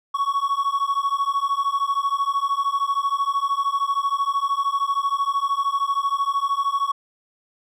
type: beating tone pair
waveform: triangle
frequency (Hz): 1108.7 / 1121.7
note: C#6 / C#6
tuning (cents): 0 / +20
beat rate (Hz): 13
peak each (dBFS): -21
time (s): 0.14-6.92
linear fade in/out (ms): 10
effects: none